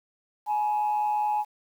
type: tone pair together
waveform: sine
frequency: 842 / 967.1 Hz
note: G#5 / B5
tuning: +24 / -37 cents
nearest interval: major second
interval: 239 cents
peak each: -22 / -33 dBFS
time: 0.46-1.45 s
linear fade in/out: 50 ms
effects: tanh soft clip ceiling -19 dBFS + 9-bit